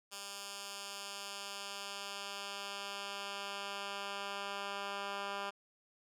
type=tone with band-pass filter sweep; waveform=10% pulse; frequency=199.6 Hz; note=G3; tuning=32 cents sharp; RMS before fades=-43 dBFS; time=0.11-5.51 s; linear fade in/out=20 ms; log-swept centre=6800 to 1800 Hz; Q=0.72; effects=none